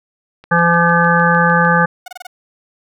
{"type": "click train", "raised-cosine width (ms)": 0.3, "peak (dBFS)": -23, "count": 9, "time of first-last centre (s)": [0.44, 1.65], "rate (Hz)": 6.61}
{"type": "harmonic tone", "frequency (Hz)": 170.6, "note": "F3", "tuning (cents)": -40, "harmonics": [1, 3, 5, 7, 9, 10], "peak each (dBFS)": [-15, -18, -17, -16, -16, -18], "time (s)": [0.51, 1.86], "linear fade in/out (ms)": 10}
{"type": "tone bursts", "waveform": "sawtooth", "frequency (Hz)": 730, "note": "F#5", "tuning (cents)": -24, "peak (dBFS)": -24, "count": 5, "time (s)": [2.06, 2.269], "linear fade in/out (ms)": 5, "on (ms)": 21, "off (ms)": 26}
{"effects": []}